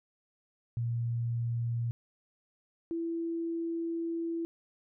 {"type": "tone pair in turn", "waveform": "sine", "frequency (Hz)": [117.6, 333.2], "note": ["A#2", "E4"], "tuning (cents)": [16, 19], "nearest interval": "octave + tritone", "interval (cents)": 1803, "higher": "second", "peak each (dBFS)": [-29, -31], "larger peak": "first", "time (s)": [[0.77, 1.91], [2.91, 4.45]], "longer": "second", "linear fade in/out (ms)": 0, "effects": []}